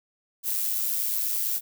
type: noise with amplitude modulation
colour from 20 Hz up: violet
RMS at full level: -25 dBFS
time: 0.43-1.61 s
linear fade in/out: 50 ms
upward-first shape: sine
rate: 109 Hz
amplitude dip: 45%
effects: none